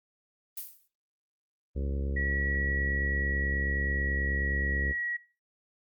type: noise with exponential decay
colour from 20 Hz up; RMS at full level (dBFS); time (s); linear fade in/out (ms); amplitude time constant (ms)
violet; -33; 0.57-0.88; 5; 66
type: harmonic tone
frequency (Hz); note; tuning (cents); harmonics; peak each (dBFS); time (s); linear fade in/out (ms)
69.3; C#2; 0; 1 / 2 / 3 / 4 / 5 / 6 / 7 / 8; -30 / -40 / -41 / -44 / -45 / -45 / -46 / -49; 1.75-4.93; 20
type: tone with pitch glide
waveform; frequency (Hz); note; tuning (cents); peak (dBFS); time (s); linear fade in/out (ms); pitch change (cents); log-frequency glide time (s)
sine; 1928 to 1915.8; B6 to A#6; -42 to +47; -30; 2.16-5.17; 10; -11; 2.7-4.91
effects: noise-tail reverb RT60 0.3 s tail -17 dB re dry + Opus 24 kbps